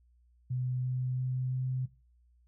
sine tone with pitch steps, 126.5 / 127.31 / 128.12 / 128.93 Hz, B2 / C3 / C3 / C3, +42 / -47 / -36 / -25 cents, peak -30 dBFS, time 0.5-1.86 s, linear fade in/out 10 ms, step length 340 ms, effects noise-tail reverb RT60 0.3 s tail -17 dB re dry + added 60 Hz sine -62 dBFS peak until 2.47 s

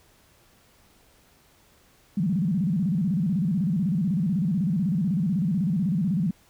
sine tone with vibrato, 179.6 Hz, F3, 49 cents sharp, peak -21 dBFS, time 2.17-6.31 s, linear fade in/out 5 ms, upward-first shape square, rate 16 Hz, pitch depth 210 cents each way, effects pink hiss -59 dBFS RMS until 6.49 s

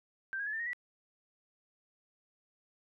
sine tone with pitch steps, 1568 / 1638.4 / 1711.9 / 1788.7 / 1869 / 1952.9 Hz, G6 / G#6 / A6 / A6 / A#6 / B6, 0 / -24 / -48 / +28 / +4 / -20 cents, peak -34 dBFS, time 0.33-0.732 s, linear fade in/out 0 ms, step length 67 ms, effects none

